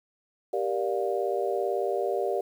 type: chord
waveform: sine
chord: G minor seventh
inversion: none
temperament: just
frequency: 392 / 470.4 / 588 / 705.6 Hz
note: G4 / Bb4 / D5 / F5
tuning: 0 / +16 / +2 / +18 cents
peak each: -29 / -31 / -31 / -32 dBFS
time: 0.53-2.41 s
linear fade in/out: 5 ms
effects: 9-bit

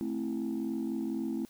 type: chord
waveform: sine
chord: A minor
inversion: none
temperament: just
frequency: 220 / 264 / 330 Hz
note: A3 / C4 / E4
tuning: 0 / +16 / +2 cents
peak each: -34 dBFS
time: 0.01-1.45 s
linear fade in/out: 0 ms
effects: tanh soft clip ceiling -26 dBFS + white hiss -61 dBFS RMS until 1.49 s

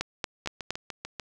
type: two click trains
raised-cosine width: 0.2 ms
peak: -18 / -11 dBFS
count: 6 / 4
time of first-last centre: 0.46-1.197 / 0.01-0.706 s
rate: 6.78 / 4.31 Hz
effects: none

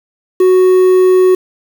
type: tone with quantisation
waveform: triangle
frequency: 370 Hz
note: F#4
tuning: in tune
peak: -3 dBFS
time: 0.4-1.35 s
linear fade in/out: 5 ms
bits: 5
effects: none

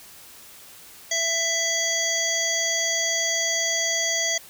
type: harmonic tone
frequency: 664 Hz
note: E5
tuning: 12 cents sharp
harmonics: 1 / 3 / 5 / 7 / 9 / 10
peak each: -31 / -27 / -30 / -31 / -28 / -27 dBFS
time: 1.11-4.38 s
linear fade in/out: 5 ms
effects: white hiss -46 dBFS RMS until 4.49 s

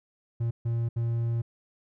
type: tone bursts at uneven times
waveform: triangle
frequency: 116.54 Hz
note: A#2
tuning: in tune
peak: -23 dBFS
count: 3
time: 0.4-0.51 / 0.65-0.89 / 0.96-1.42 s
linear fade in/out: 10 ms
effects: none

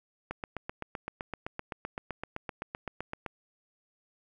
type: click train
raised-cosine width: 0.5 ms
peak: -20 dBFS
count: 24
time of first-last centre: 0.31-3.263 s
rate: 7.79 Hz
effects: 10-bit

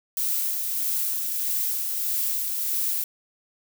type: noise with tremolo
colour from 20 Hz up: violet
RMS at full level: -25 dBFS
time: 0.17-3.04 s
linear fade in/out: 2 ms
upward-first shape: sine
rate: 1.6 Hz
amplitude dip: 30%
effects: none

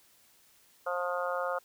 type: harmonic tone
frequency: 177.7 Hz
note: F3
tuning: 30 cents sharp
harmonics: 3 / 4 / 5 / 6 / 7 / 8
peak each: -33 / -38 / -41 / -41 / -36 / -39 dBFS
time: 0.86-1.59 s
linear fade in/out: 10 ms
effects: white hiss -63 dBFS RMS until 1.64 s

